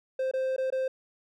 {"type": "tone with dropouts", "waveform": "triangle", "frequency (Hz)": 523.3, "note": "C5", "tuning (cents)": 0, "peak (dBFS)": -24, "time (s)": [0.19, 0.88], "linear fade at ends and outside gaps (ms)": 5, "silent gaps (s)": [[0.313, 0.336], [0.564, 0.58], [0.703, 0.723]], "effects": []}